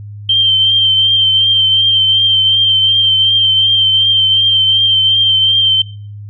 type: tone with vibrato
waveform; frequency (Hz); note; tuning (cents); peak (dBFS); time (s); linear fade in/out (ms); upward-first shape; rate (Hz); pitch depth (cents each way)
sine; 3136; G7; 0; -7; 0.29-5.82; 5; triangle; 2.7; 29
effects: noise-tail reverb RT60 0.4 s tail -18 dB re dry + added 103 Hz sine -26 dBFS peak until 6.29 s